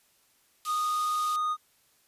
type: tone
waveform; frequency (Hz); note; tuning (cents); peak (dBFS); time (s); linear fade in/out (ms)
triangle; 1235; D#6; -13; -24; 0.65-1.57; 50
type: band-pass noise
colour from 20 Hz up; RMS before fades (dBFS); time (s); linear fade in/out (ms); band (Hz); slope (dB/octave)
pink; -43; 0.65-1.36; 0; 3100 to 13000; 24
effects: white hiss -66 dBFS RMS until 2.07 s + resampled to 32000 Hz